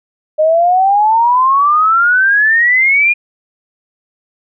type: exponential sweep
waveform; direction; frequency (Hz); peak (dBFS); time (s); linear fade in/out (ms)
sine; up; 610 to 2450; -7; 0.38-3.14; 20
effects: none